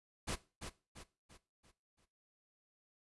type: noise with echo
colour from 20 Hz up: pink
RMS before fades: -38 dBFS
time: 0.27-0.36 s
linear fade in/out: 20 ms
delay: 340 ms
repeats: 5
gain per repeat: -7 dB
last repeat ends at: 2.06 s
effects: noise-tail reverb RT60 0.3 s tail -17 dB re dry + resampled to 24000 Hz